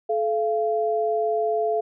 sine tone pair together, 432.2 / 686 Hz, A4 / F5, -31 / -31 cents, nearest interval minor sixth, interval 800 cents, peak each -23 dBFS, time 0.09-1.81 s, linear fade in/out 10 ms, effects none

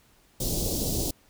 pink band-stop noise, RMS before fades -28 dBFS, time 0.4-1.11 s, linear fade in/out 5 ms, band 580 to 4300 Hz, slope 24 dB/octave, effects pink hiss -61 dBFS RMS until 1.29 s

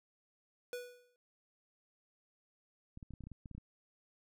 square tone with exponential decay, 490.7 Hz, B4, 11 cents flat, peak -38 dBFS, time 0.73-1.16 s, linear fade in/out 1 ms, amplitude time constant 93 ms
clicks, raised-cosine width 5 ms, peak -36 dBFS, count 12, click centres 2.974 / 3.028 / 3.107 / 3.137 / 3.207 / 3.238 / 3.27 / 3.317 / 3.458 / 3.513 / 3.55 / 3.58 s
effects none

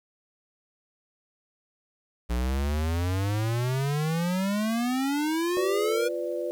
square exponential sweep, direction up, 58.27 to 485.5 Hz, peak -25 dBFS, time 2.29-6.09 s, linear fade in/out 20 ms
sine chord, B diminished, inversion second, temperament equal with one note detuned, 349.2 / 500.2 / 587.3 Hz, F4 / B4 / D5, 0 / +22 / 0 cents, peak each -32 dBFS, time 5.57-6.51 s, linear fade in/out 0 ms
effects 9-bit

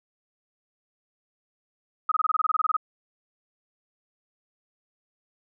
sine tone bursts, 1264 Hz, D#6, 27 cents sharp, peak -19 dBFS, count 14, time 2.09-2.767 s, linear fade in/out 5 ms, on 27 ms, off 23 ms, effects none

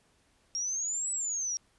sine exponential two-way sweep, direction up then down, 5560 to 7960 to 5590 Hz, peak -30 dBFS, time 0.55-1.57 s, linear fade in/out 0 ms, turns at 1.11 s, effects pink hiss -68 dBFS RMS until 1.78 s + resampled to 24000 Hz

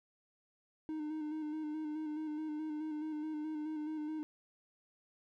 triangle tone with vibrato, 307.1 Hz, D#4, 23 cents flat, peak -35 dBFS, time 0.89-4.23 s, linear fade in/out 0 ms, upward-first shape square, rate 4.7 Hz, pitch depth 29 cents each way, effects none

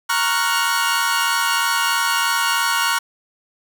sawtooth chord, Gb major seventh, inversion first, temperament equal, 932.3 / 1108.7 / 1396.9 / 1480 Hz, Bb5 / Db6 / F6 / Gb6, 0 / 0 / 0 / 0 cents, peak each -19 dBFS, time 0.09-2.99 s, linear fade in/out 10 ms, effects none

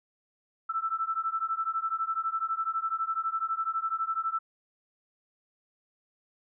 sine beating tone pair, 1318.5 / 1330.5 Hz, E6 / E6, 0 / +16 cents, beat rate 12 Hz, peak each -31 dBFS, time 0.69-4.39 s, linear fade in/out 10 ms, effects none

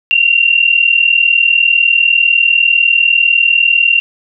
sine tone pair together, 2742 / 2782 Hz, F7 / F7, -32 / -7 cents, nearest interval unison, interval 25 cents, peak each -10 dBFS, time 0.11-4 s, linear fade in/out 0 ms, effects none

